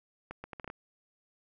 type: accelerating click train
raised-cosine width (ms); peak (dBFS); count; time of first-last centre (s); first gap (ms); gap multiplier
0.5; -26; 7; 0.31-0.701; 130; 0.71
effects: none